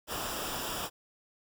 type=noise with comb filter; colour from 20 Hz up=pink; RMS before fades=-36 dBFS; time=0.07-0.9 s; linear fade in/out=50 ms; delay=0.47 ms; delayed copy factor=-0.65; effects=none